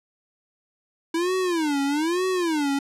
square tone with vibrato, 322.4 Hz, E4, 38 cents flat, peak -22 dBFS, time 1.14-2.79 s, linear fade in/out 5 ms, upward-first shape sine, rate 1.1 Hz, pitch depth 260 cents each way, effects low-pass 10000 Hz 12 dB/octave

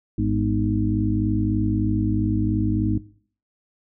harmonic tone with a mistuned harmonic, 51.91 Hz, G#1, in tune, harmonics 1 / 2 / 4 / 5 / 6, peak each -27 / -24 / -26 / -28 / -25 dBFS, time 0.18-2.98 s, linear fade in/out 5 ms, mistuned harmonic 5, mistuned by -59 cents, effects noise-tail reverb RT60 0.5 s tail -18 dB re dry

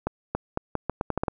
accelerating click train, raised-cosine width 1 ms, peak -11 dBFS, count 10, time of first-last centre 0.07-1.282 s, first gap 280 ms, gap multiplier 0.8, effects none

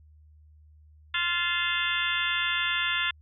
harmonic tone with a mistuned harmonic, 347.5 Hz, F4, 9 cents flat, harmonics 3 / 4 / 5 / 6 / 7 / 8 / 9 / 10, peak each -37 / -32 / -31 / -33 / -37 / -33 / -37 / -31 dBFS, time 1.14-3.11 s, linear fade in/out 5 ms, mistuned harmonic 7, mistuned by +90 cents, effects added 76 Hz sine -52 dBFS peak until 3.21 s

